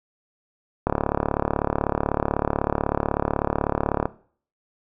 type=click train; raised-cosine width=1 ms; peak=-6 dBFS; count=116; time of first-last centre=0.87-4.056 s; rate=36.1 Hz; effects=noise-tail reverb RT60 0.5 s tail -19 dB re dry

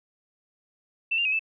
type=tone with pitch steps; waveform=sine; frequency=2674 / 2789 / 2538 / 2631 Hz; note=E7 / F7 / D#7 / E7; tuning=+24 / -3 / +34 / -4 cents; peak=-22 dBFS; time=1.11-1.394 s; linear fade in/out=10 ms; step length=71 ms; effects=none

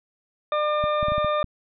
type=harmonic tone; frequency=600 Hz; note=D5; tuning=37 cents sharp; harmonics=1 / 2 / 3 / 4 / 6; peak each=-23 / -24 / -38 / -38 / -36 dBFS; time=0.52-1.43 s; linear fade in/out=2 ms
type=clicks; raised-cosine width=5 ms; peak=-19 dBFS; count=7; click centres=0.84 / 1.029 / 1.084 / 1.12 / 1.181 / 1.246 / 1.443 s
effects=none

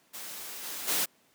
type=noise with level steps; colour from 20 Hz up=white; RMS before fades=-41 / -38 / -28 dBFS; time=0.13-1.06 s; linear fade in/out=20 ms; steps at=0.63 / 0.87 s; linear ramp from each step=20 ms; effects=pink hiss -65 dBFS RMS until 1.34 s + high-pass 200 Hz 12 dB/octave

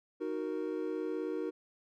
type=chord; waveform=triangle; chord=D# minor; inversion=none; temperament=equal; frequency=311.1 / 370 / 466.2 Hz; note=D#4 / F#4 / A#4; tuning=0 / 0 / 0 cents; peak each=-36 / -36 / -36 dBFS; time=0.2-1.51 s; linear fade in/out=20 ms; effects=none

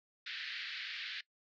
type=band-pass noise; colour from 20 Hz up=pink; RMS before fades=-43 dBFS; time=0.26-1.21 s; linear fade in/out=5 ms; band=1600 to 4500 Hz; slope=48 dB/octave; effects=noise-tail reverb RT60 0.1 s tail -21 dB re dry

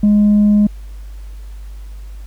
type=tone with tanh clipping; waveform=triangle; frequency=207.7 Hz; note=G#3; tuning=in tune; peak=-8 dBFS; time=0.03-0.67 s; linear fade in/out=5 ms; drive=6 dB; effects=added 50 Hz sine -28 dBFS peak until 2.26 s + pink hiss -50 dBFS RMS until 2.26 s

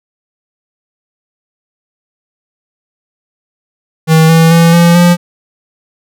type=tone with pitch steps; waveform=square; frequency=160 / 163.55 / 167.18 / 170.89 / 174.68 Hz; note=D#3 / E3 / E3 / F3 / F3; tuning=+49 / -13 / +25 / -37 / +1 cents; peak=-4 dBFS; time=4.07-5.17 s; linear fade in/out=50 ms; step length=220 ms; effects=none

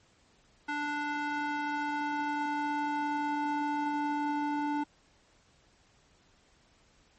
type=tone with band-pass filter sweep; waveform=square; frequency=293.7 Hz; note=D4; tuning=in tune; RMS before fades=-32 dBFS; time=0.68-4.84 s; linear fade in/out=10 ms; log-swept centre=1400 to 680 Hz; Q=1.4; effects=pink hiss -65 dBFS RMS until 7.18 s + MP3 32 kbps

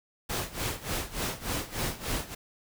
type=noise with tremolo; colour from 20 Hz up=pink; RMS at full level=-30 dBFS; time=0.29-2.35 s; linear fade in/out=10 ms; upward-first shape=sine; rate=3.4 Hz; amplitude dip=85%; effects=none

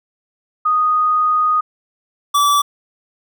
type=tone pair in turn; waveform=sine / square; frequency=1241 / 1155.8 Hz; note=D#6 / D6; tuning=-5 / -28 cents; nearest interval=minor second; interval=123 cents; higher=first; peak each=-12 dBFS; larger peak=neither; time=0.65-1.61 / 2.34-2.62 s; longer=first; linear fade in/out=10 ms; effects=none

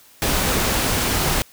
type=noise; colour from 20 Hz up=pink; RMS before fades=-20 dBFS; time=0.22-1.42 s; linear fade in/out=0 ms; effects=white hiss -50 dBFS RMS until 1.52 s

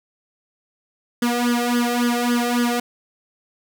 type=tone with flanger; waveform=sawtooth; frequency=240.9 Hz; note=B3; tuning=43 cents flat; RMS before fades=-20 dBFS; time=1.22-2.8 s; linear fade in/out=5 ms; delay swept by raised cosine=0.61 to 1.61 ms; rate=3.6 Hz; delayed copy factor=+1; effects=8-bit

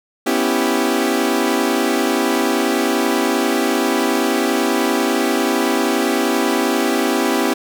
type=chord; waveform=sawtooth; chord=C# half-diminished seventh; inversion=third; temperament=equal; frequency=246.9 / 277.2 / 329.6 / 392 Hz; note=B3 / C#4 / E4 / G4; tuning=0 / 0 / 0 / 0 cents; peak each=-17 dBFS; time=0.26-7.54 s; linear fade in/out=10 ms; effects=none

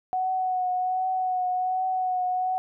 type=tone with vibrato; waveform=sine; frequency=740 Hz; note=F#5; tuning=in tune; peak=-23 dBFS; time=0.13-2.58 s; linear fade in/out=0 ms; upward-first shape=triangle; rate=1.3 Hz; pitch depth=26 cents each way; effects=none

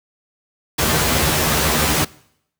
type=noise with comb filter; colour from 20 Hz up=pink; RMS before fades=-17 dBFS; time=0.78-2.05 s; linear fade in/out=10 ms; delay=13 ms; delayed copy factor=+0.75; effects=noise-tail reverb RT60 0.7 s tail -22 dB re dry + high-pass 60 Hz 12 dB/octave

